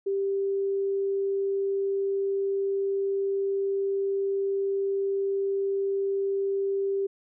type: tone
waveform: sine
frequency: 393.3 Hz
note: G4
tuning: 6 cents sharp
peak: -24 dBFS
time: 0.06-7.07 s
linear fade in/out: 10 ms
effects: none